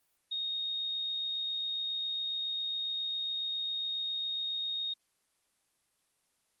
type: tone with amplitude modulation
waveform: sine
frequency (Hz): 3719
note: A#7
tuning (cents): -5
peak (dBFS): -31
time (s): 0.31-4.94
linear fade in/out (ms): 10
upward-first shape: sine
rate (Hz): 67.3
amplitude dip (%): 25
effects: white hiss -75 dBFS RMS until 6.6 s + Opus 24 kbps